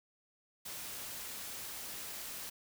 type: noise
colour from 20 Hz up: white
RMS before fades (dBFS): -44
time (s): 0.65-2.5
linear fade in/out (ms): 10
effects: none